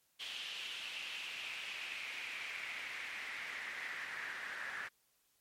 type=noise with band-pass filter sweep; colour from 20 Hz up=pink; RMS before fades=-44 dBFS; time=0.19-4.89 s; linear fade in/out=20 ms; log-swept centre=3100 to 1700 Hz; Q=4.4; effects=white hiss -75 dBFS RMS until 5.4 s + MP3 64 kbps

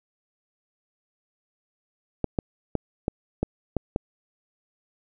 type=clicks; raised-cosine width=2 ms; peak=-10 dBFS; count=7; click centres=2.243 / 2.388 / 2.753 / 3.081 / 3.43 / 3.767 / 3.961 s; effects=none

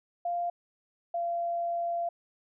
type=tone pair in turn; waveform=sine; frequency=696 / 686.4 Hz; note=F5 / F5; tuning=-6 / -30 cents; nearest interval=unison; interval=24 cents; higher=first; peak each=-28 dBFS; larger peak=neither; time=0.25-0.5 / 1.14-2.09 s; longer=second; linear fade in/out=5 ms; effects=none

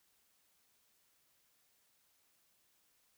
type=silence; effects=white hiss -74 dBFS RMS until 3.17 s

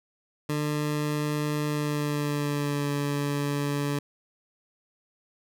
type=tone with pitch glide; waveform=20% pulse; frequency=149.2 to 143.7 Hz; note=D3 to D3; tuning=+28 to -37 cents; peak=-21 dBFS; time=0.49-3.99 s; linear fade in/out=5 ms; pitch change=-65 cents; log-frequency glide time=1.67-2.9 s; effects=none

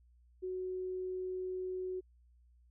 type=tone; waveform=sine; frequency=370 Hz; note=F#4; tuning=in tune; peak=-36 dBFS; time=0.42-2.01 s; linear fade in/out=20 ms; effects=added 60 Hz sine -62 dBFS peak until 2.7 s

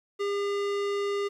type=tone with low-pass filter; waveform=square; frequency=403.6 Hz; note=G#4; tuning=49 cents flat; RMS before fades=-29 dBFS; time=0.19-1.29 s; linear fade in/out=20 ms; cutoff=5400 Hz; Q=0.59; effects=10-bit

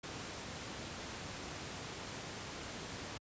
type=noise; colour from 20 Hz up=pink; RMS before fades=-44 dBFS; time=0.03-3.18 s; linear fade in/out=10 ms; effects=high-pass 80 Hz 12 dB/octave + resampled to 16000 Hz

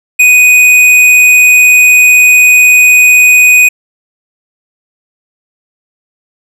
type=tone with hard clipping; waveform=sine; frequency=2489 Hz; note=D#7; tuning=in tune; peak=-3 dBFS; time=0.19-3.69 s; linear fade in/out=10 ms; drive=10 dB; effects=none

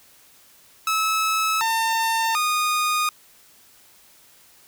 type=tone with pitch steps; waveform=sawtooth; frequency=1298 / 903 / 1231 Hz; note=E6 / A5 / D#6; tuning=-27 / +45 / -19 cents; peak=-16 dBFS; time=0.87-3.09 s; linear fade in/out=2 ms; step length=740 ms; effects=white hiss -53 dBFS RMS until 4.67 s

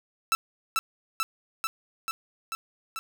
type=tone with echo; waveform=sawtooth; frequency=1323 Hz; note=E6; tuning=6 cents sharp; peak=-17 dBFS; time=0.32-0.35 s; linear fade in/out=0 ms; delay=440 ms; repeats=6; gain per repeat=-2 dB; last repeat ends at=2.99 s; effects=none

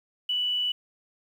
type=tone with quantisation; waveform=sine; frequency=2962 Hz; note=F#7; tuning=1 cent sharp; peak=-24 dBFS; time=0.29-0.72 s; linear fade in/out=5 ms; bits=9; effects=none

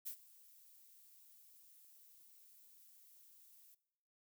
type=noise with ADSR envelope; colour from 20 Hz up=violet; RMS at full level=-43 dBFS; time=0.05-3.75 s; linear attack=23 ms; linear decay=84 ms; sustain=-21 dB; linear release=10 ms; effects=noise-tail reverb RT60 0.8 s tail -19 dB re dry

